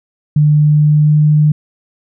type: tone with pitch glide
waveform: sine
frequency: 149.9 to 151.12 Hz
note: D3 to D3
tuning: +36 to +50 cents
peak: -6 dBFS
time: 0.36-1.52 s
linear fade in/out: 5 ms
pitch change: +14 cents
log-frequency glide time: 0.87-1.15 s
effects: none